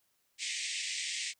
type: band-pass noise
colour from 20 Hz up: pink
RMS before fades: -37 dBFS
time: 0.38-1.34 s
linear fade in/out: 50 ms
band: 1900 to 8700 Hz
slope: 96 dB/octave
effects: white hiss -75 dBFS RMS until 1.39 s